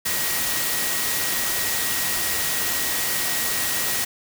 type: tone in noise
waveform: sine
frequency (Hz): 1900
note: A#6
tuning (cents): +33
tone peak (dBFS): -32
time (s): 0.05-4.05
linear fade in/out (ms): 10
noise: white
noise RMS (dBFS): -24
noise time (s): 0.05-4.05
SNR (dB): -11
effects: none